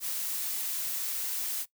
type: noise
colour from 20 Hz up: blue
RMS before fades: -33 dBFS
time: 0-1.66 s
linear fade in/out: 50 ms
effects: noise-tail reverb RT60 0.1 s tail -18 dB re dry